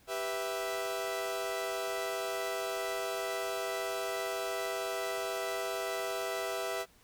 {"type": "chord", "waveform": "sawtooth", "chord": "E minor", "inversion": "first", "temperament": "equal", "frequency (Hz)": [392, 493.9, 659.3], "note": ["G4", "B4", "E5"], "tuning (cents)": [0, 0, 0], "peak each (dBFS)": [-35, -36, -32], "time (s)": [0.07, 6.86], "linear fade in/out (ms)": 50, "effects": ["pink hiss -63 dBFS RMS until 7.03 s"]}